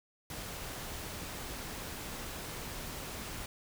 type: noise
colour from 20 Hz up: pink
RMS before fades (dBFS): -42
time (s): 0.3-3.46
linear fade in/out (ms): 2
effects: none

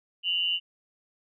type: tone pair together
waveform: sine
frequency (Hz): 2808 / 2987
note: F7 / F#7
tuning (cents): +9 / +16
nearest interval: minor second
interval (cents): 107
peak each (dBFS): -27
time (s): 0.23-0.6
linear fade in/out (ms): 50
effects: none

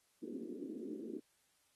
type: band-pass noise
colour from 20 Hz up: white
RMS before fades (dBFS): -45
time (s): 0.22-1.2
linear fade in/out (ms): 10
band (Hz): 220 to 390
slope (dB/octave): 48
effects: white hiss -75 dBFS RMS until 1.75 s + AAC 32 kbps

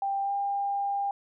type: tone with pitch glide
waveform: sine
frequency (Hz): 790 to 800.6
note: G5 to G5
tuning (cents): +13 to +36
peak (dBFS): -26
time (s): 0.02-1.11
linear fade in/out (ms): 2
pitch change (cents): +23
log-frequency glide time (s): 0.22-0.32
effects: none

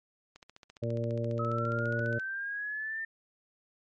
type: click train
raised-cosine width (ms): 0.2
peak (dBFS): -33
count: 28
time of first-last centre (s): 0.36-2.197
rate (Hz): 14.7
type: harmonic tone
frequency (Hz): 116.54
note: A#2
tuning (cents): 0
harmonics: 1 / 2 / 3 / 4 / 5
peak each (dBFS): -32 / -38 / -40 / -38 / -36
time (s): 0.82-2.19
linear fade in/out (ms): 10
type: linear sweep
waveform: sine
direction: up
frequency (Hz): 1274 to 1809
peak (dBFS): -33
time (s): 1.39-3.05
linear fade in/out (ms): 5
effects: MP3 48 kbps

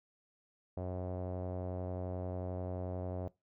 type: tone with low-pass filter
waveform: sawtooth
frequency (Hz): 91.3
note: F#2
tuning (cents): -23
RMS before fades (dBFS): -39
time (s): 0.77-3.28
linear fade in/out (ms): 0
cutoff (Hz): 620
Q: 3.2
effects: noise-tail reverb RT60 0.2 s tail -20 dB re dry

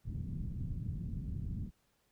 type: low-pass noise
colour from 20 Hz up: white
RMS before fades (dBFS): -39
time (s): 0.04-1.71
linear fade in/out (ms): 50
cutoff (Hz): 170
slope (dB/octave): 24
effects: pink hiss -75 dBFS RMS until 2.11 s

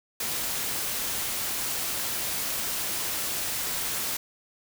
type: noise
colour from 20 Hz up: white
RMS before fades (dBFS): -30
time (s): 0.2-4.17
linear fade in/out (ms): 5
effects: none

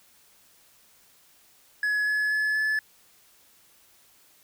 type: tone with pitch steps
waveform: triangle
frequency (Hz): 1692 / 1703.8 / 1715.6 / 1727.6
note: G#6 / G#6 / A6 / A6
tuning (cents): +32 / +44 / -44 / -32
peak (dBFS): -21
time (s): 1.83-2.79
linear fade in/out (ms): 2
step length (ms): 240
effects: white hiss -59 dBFS RMS until 4.43 s

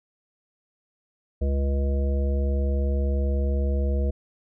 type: harmonic tone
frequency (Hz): 69.3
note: C#2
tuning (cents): 0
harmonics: 1 / 3 / 5 / 7 / 9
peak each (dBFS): -21 / -33 / -37 / -34 / -37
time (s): 1.41-4.11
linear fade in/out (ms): 10
effects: none

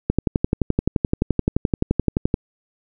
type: click train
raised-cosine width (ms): 3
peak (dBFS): -4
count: 27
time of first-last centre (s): 0.1-2.341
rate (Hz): 11.6
effects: none

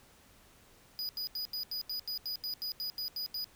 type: tone bursts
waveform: square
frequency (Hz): 4936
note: D#8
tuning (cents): -15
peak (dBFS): -35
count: 14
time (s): 0.99-3.443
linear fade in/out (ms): 0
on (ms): 100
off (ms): 81
effects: pink hiss -61 dBFS RMS until 3.55 s

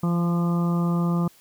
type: harmonic tone with a mistuned harmonic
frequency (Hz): 172.5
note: F3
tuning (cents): -21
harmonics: 1 / 2 / 3 / 4 / 5 / 6 / 7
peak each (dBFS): -20 / -32 / -37 / -39 / -40 / -38 / -35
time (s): 0.03-1.28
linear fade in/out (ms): 5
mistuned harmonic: 1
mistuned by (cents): -16
effects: white hiss -55 dBFS RMS until 1.4 s

